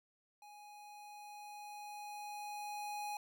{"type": "tone with level ramp", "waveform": "square", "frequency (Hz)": 830.6, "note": "G#5", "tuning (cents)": 0, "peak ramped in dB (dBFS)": [-55, -40], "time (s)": [0.42, 3.17], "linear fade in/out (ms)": 2, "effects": []}